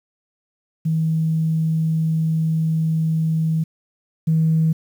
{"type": "tone pair in turn", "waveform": "sine", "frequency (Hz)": [160.2, 160.2], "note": ["E3", "E3"], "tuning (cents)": [-49, -49], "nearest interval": "unison", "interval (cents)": 0, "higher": "neither", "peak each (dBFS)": [-16, -13], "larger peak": "second", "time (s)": [[0.85, 3.64], [4.27, 4.73]], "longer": "first", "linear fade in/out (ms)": 10, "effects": ["tanh soft clip ceiling -9 dBFS", "8-bit"]}